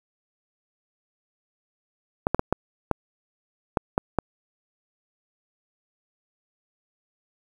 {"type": "clicks", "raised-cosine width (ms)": 1, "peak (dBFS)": -6, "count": 8, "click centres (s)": [2.269, 2.346, 2.394, 2.526, 2.913, 3.772, 3.979, 4.187], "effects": ["7-bit"]}